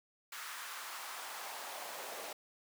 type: noise with high-pass filter sweep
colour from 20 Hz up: pink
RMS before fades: -45 dBFS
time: 0.32-2.33 s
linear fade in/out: 5 ms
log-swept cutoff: 1400 to 550 Hz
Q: 1.8
effects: none